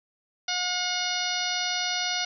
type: harmonic tone with a mistuned harmonic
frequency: 722 Hz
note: F#5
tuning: 43 cents flat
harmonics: 1 / 2 / 3 / 4 / 5 / 6 / 7 / 8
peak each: -34 / -34 / -34 / -34 / -34 / -34 / -34 / -34 dBFS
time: 0.48-2.25 s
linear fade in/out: 5 ms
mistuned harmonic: 7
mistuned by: -22 cents
effects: none